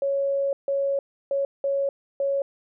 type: tone bursts at uneven times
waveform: sine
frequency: 554.4 Hz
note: C#5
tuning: in tune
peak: -21 dBFS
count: 5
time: 0.02-0.53 / 0.68-0.99 / 1.31-1.45 / 1.64-1.89 / 2.2-2.42 s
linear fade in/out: 2 ms
effects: none